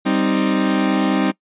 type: chord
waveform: 40% pulse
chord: C minor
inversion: second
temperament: equal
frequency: 196 / 261.6 / 311.1 Hz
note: G3 / C4 / Eb4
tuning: 0 / 0 / 0 cents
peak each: -19 dBFS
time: 0.05-1.32 s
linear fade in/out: 20 ms
effects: noise-tail reverb RT60 0.1 s tail -22 dB re dry + resampled to 8000 Hz